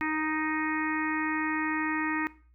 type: harmonic tone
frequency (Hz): 311.1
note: D#4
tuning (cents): 0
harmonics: 1 / 3 / 4 / 5 / 6 / 7 / 8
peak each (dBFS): -31 / -35 / -37 / -42 / -33 / -38 / -41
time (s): 0.01-2.27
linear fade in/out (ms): 0
effects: noise-tail reverb RT60 0.4 s tail -18 dB re dry + added 60 Hz sine -57 dBFS peak until 2.54 s